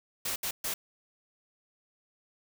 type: noise bursts at uneven times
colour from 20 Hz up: white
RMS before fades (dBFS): -33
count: 3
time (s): 0.25-0.36 / 0.43-0.51 / 0.64-0.74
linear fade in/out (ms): 5
effects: none